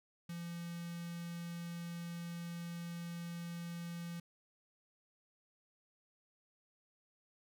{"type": "tone with notch filter", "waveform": "square", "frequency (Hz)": 170.8, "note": "F3", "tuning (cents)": -38, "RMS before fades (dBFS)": -44, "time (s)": [0.29, 4.2], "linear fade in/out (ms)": 5, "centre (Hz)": 650, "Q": 0.63, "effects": []}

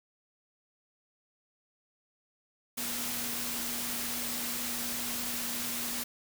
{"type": "tone in noise", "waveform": "sine", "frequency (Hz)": 240, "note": "B3", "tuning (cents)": -49, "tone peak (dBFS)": -43, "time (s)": [2.77, 6.04], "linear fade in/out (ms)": 10, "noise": "white", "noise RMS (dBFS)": -35, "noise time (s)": [2.77, 6.04], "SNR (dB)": -11, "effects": []}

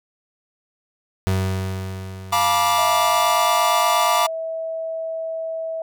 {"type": "tone with exponential decay", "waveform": "35% pulse", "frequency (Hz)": 94.7, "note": "F#2", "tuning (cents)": 41, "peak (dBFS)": -15, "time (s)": [1.27, 3.67], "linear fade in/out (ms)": 0, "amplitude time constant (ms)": 520}
{"type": "chord", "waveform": "45% pulse", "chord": "B half-diminished seventh", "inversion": "second", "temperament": "equal with one note detuned", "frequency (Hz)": [698.5, 880, 968.6, 1174.7], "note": ["F5", "A5", "B5", "D6"], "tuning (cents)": [0, 0, -34, 0], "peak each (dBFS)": [-22, -25, -21, -20], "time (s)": [2.32, 4.27], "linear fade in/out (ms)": 10}
{"type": "tone", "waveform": "sine", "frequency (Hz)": 650, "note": "E5", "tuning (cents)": -24, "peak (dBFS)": -24, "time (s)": [2.78, 5.82], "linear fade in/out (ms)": 2}
{"effects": []}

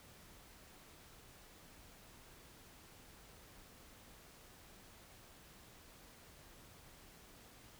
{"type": "silence", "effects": ["pink hiss -60 dBFS RMS until 7.79 s"]}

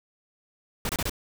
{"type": "noise bursts", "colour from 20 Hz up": "pink", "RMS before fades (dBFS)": -28, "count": 4, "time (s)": [0.85, 1.096], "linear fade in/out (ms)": 2, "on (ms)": 42, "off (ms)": 26, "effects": []}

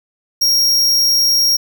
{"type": "tone", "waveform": "45% pulse", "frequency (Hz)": 5590, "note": "F8", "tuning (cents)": 1, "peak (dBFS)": -11, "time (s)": [0.41, 1.57], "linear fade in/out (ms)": 10, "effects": []}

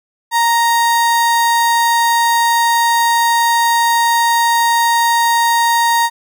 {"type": "tone", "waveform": "35% pulse", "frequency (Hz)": 932.3, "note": "A#5", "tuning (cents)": 0, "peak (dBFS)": -9, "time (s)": [0.31, 6.1], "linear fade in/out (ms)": 50, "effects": []}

